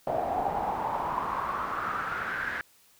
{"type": "noise with band-pass filter sweep", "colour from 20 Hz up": "brown", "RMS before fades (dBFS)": -31, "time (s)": [0.07, 2.61], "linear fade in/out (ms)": 0, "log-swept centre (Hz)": [670, 1700], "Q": 6.3, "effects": ["white hiss -61 dBFS RMS until 2.99 s"]}